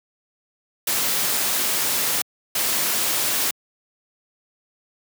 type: noise bursts at uneven times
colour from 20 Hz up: white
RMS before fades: -22 dBFS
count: 2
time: 0.87-2.22 / 2.55-3.51 s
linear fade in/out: 5 ms
effects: high-pass 150 Hz 12 dB/octave